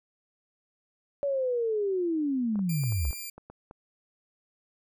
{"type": "linear sweep", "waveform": "sine", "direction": "down", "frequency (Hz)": [572, 57.3], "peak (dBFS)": -25, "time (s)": [1.23, 3.11], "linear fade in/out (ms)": 0}
{"type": "clicks", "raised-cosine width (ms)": 1, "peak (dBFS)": -31, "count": 9, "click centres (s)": [2.557, 2.592, 2.837, 2.923, 3.052, 3.13, 3.38, 3.5, 3.711]}
{"type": "tone", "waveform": "5% pulse", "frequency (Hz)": 2379, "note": "D7", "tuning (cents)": 22, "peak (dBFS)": -27, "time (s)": [2.69, 3.3], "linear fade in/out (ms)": 5}
{"effects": []}